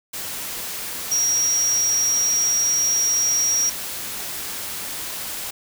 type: tone in noise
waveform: sine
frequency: 5680 Hz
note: F8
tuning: 28 cents sharp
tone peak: -17 dBFS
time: 1.11-3.7 s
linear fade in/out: 10 ms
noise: white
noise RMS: -30 dBFS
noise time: 0.13-5.51 s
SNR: +10 dB
effects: none